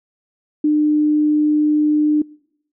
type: tone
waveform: sine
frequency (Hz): 301.1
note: D4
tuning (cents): +43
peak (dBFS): -12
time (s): 0.64-2.22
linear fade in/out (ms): 5
effects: noise-tail reverb RT60 0.8 s tail -26 dB re dry